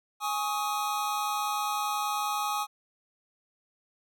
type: chord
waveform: square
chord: Ab suspended fourth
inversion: none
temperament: equal with one note detuned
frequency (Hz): 830.6 / 1108.7 / 1259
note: Ab5 / Db6 / Eb6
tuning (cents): 0 / 0 / +20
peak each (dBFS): -32 / -36 / -33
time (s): 0.2-2.67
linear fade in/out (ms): 50
effects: none